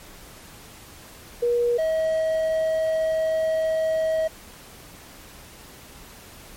sine / triangle tone pair in turn, 478.6 / 638.9 Hz, A#4 / D#5, +46 / +46 cents, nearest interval perfect fourth, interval 500 cents, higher second, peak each -18 dBFS, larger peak neither, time 1.42-1.78 / 1.78-4.28 s, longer second, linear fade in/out 10 ms, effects pink hiss -45 dBFS RMS until 6.56 s + MP3 64 kbps

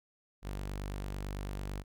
sawtooth tone, 49 Hz, G1, in tune, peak -33 dBFS, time 0.42-1.84 s, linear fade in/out 50 ms, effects none

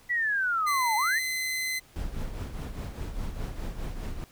sine linear two-way sweep, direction down then up, 1975.5 to 830.6 to 1975.5 Hz, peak -24 dBFS, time 0.09-1.2 s, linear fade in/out 20 ms, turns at 0.96 s
sawtooth tone, 2044 Hz, C7, 41 cents flat, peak -25 dBFS, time 0.66-1.8 s, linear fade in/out 20 ms
brown noise with tremolo, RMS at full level -31 dBFS, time 1.96-4.24 s, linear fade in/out 0 ms, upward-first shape triangle, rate 4.9 Hz, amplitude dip 65%
effects pink hiss -57 dBFS RMS until 4.31 s

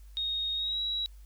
sine tone with pitch glide, 3729 to 3881 Hz, A#7 to B7, 0 to -31 cents, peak -29 dBFS, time 0.17-1.06 s, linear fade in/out 0 ms, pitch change +69 cents, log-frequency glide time 0.55-0.8 s, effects added 50 Hz sine -47 dBFS peak until 1.25 s + white hiss -66 dBFS RMS until 1.25 s

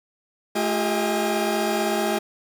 40% pulse tone cluster, 216.6 / 348.5 / 397.5 / 634 / 813 Hz, A3 / F4 / G4 / D#5 / G#5, -27 / -4 / +24 / +32 / -37 cents, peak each -27 dBFS, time 0.55-2.19 s, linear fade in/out 10 ms, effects none

